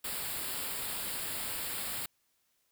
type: band-stop noise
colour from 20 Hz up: white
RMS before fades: -37 dBFS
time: 0.04-2.06 s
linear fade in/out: 5 ms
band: 5100 to 7300 Hz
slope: 96 dB/octave
effects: white hiss -75 dBFS RMS until 2.71 s